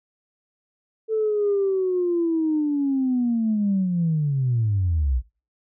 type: linear sweep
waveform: sine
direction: down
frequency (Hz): 444.7 to 56.4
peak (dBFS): -18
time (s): 1.08-5.22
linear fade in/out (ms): 50
effects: noise-tail reverb RT60 0.3 s tail -18 dB re dry + tanh soft clip ceiling -14 dBFS